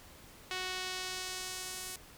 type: tone with band-pass filter sweep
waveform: sawtooth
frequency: 370 Hz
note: F#4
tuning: in tune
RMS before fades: -40 dBFS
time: 0.51-1.96 s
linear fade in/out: 0 ms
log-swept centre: 3200 to 9700 Hz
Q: 0.88
effects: pink hiss -55 dBFS RMS until 2.17 s